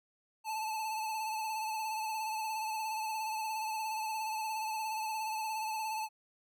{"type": "tone with vibrato", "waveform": "square", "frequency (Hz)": 873, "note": "A5", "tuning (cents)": -14, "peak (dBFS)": -35, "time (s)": [0.44, 6.09], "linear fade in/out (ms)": 50, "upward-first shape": "sine", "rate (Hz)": 17, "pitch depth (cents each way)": 36, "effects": []}